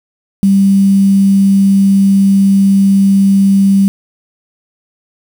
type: tone with quantisation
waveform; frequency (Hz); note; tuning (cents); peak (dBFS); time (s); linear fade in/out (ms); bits
sine; 196; G3; 0; -5; 0.43-3.88; 0; 5
effects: none